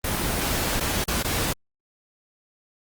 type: noise with dropouts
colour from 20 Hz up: pink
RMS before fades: -25 dBFS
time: 0.04-1.53 s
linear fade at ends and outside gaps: 5 ms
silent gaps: 0.799-0.806 / 1.042-1.079 / 1.228-1.245 s
effects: Opus 24 kbps